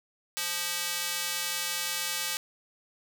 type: tone with high-pass filter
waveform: square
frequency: 174.61 Hz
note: F3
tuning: in tune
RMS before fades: -32 dBFS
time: 0.37-2.37 s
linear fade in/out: 0 ms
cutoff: 2500 Hz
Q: 0.53
effects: none